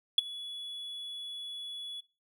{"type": "tone with ADSR envelope", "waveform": "triangle", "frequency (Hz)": 3400, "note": "G#7", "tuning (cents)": 40, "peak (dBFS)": -13, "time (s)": [0.18, 2.01], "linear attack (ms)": 4, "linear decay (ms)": 12, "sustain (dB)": -24, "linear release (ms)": 13, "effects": ["noise-tail reverb RT60 0.3 s tail -21 dB re dry", "tanh soft clip ceiling -14 dBFS"]}